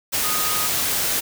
sine tone in noise, 1244.5 Hz, D#6, in tune, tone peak -28 dBFS, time 0.23-0.68 s, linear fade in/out 20 ms, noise white, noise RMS -22 dBFS, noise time 0.12-1.21 s, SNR -9 dB, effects none

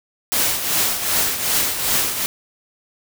white noise with tremolo, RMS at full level -17 dBFS, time 0.32-2.26 s, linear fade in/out 0 ms, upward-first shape triangle, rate 2.6 Hz, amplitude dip 65%, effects none

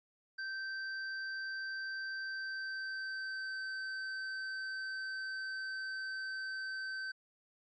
square tone with pitch glide, 1557 to 1543.6 Hz, G6 to G6, -12 to -27 cents, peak -39 dBFS, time 0.38-7.12 s, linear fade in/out 10 ms, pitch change -15 cents, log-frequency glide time 2.19-3.61 s, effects resampled to 16000 Hz

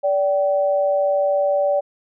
sine tone pair together, 578.3 / 772 Hz, D5 / G5, -27 / -27 cents, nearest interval perfect fourth, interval 500 cents, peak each -16 / -24 dBFS, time 0.03-1.81 s, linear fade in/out 20 ms, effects none

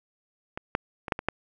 clicks, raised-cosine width 0.5 ms, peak -18 / -8 / -19 / -8 / -17 / -9 dBFS, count 6, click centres 0.575 / 0.751 / 1.082 / 1.122 / 1.191 / 1.286 s, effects none

